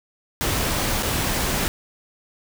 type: noise with dropouts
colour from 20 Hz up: pink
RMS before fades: -23 dBFS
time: 0.41-1.68 s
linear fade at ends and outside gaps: 0 ms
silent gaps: 1.025-1.031 s
effects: none